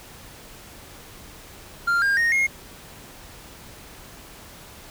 triangle tone with pitch steps, 1392 / 1608.3 / 1858.1 / 2147 Hz, F6 / G6 / A#6 / C7, -6 / +44 / -6 / +44 cents, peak -16 dBFS, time 1.87-2.47 s, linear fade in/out 10 ms, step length 150 ms, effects pink hiss -44 dBFS RMS until 4.9 s

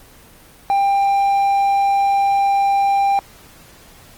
triangle tone, 794 Hz, G5, 22 cents sharp, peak -11 dBFS, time 0.7-3.19 s, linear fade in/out 0 ms, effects pink hiss -45 dBFS RMS until 4.17 s + Opus 24 kbps

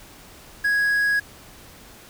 triangle tone with quantisation, 1661.2 Hz, G#6, in tune, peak -16 dBFS, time 0.64-1.2 s, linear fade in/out 10 ms, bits 7, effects pink hiss -46 dBFS RMS until 2.09 s

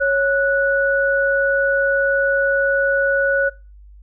sine tone pair together, 552 / 1473.7 Hz, C#5 / F#6, -7 / -7 cents, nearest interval octave + perfect fourth, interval 1700 cents, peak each -17 dBFS, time 0-3.5 s, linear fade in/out 20 ms, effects noise-tail reverb RT60 0.3 s tail -22 dB re dry + added 50 Hz sine -40 dBFS peak until 4.02 s

